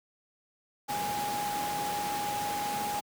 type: tone in noise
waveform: sine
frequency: 825 Hz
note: G#5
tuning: 12 cents flat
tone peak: -31 dBFS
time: 0.88-3.01 s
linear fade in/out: 20 ms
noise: pink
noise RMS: -36 dBFS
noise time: 0.88-3.01 s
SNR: +2 dB
effects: high-pass 150 Hz 12 dB/octave